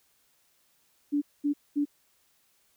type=tone bursts; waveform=sine; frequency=289.6 Hz; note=D4; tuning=24 cents flat; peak=-23 dBFS; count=3; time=1.12-1.854 s; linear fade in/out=20 ms; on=98 ms; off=220 ms; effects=white hiss -68 dBFS RMS until 2.76 s